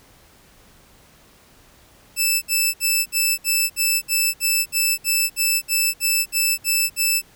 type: tone bursts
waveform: 10% pulse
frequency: 2637 Hz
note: E7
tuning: in tune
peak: -8 dBFS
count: 16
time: 2.16-7.22 s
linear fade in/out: 50 ms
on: 260 ms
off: 60 ms
effects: pink hiss -52 dBFS RMS until 7.35 s